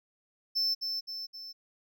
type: tone with echo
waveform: triangle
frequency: 5300 Hz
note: E8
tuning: 9 cents sharp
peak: -25 dBFS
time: 0.55-0.75 s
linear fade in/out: 20 ms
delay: 260 ms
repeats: 3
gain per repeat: -5 dB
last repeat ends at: 1.53 s
effects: none